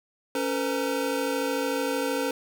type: tone cluster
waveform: square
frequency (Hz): 278.6 / 452.8 / 506 / 928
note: C#4 / A4 / B4 / A#5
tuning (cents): +9 / +50 / +42 / -8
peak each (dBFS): -31 / -32 / -30 / -36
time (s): 0.35-2.31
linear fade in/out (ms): 2
effects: none